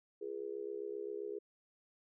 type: tone with amplitude modulation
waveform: sine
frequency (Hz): 413.3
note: G#4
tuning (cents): -8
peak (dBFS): -35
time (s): 0.21-1.39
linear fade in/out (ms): 10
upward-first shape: sine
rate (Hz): 67.6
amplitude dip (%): 95
effects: none